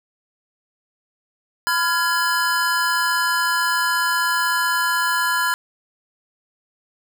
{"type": "chord", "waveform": "square", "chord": "F diminished", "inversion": "second", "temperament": "just", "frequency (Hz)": [1005.8, 1396.9, 1676.3], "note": ["Cb6", "F6", "Ab6"], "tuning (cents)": [31, 0, 16], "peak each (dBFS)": -23, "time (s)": [1.67, 5.54], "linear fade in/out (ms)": 0, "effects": []}